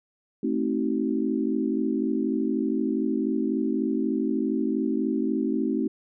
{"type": "chord", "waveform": "sine", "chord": "A diminished seventh", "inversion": "none", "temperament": "just", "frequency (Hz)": [220, 264, 316.8, 380.2], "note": ["A3", "C4", "Eb4", "Gb4"], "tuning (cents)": [0, 16, 31, 47], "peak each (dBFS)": [-28, -27, -28, -31], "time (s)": [0.43, 5.88], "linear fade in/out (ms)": 5, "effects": []}